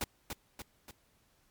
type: noise with echo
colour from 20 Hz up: pink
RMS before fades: -34 dBFS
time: 0.01-0.04 s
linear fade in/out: 2 ms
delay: 290 ms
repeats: 3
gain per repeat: -5 dB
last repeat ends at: 0.91 s
effects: pink hiss -70 dBFS RMS until 1.5 s + MP3 96 kbps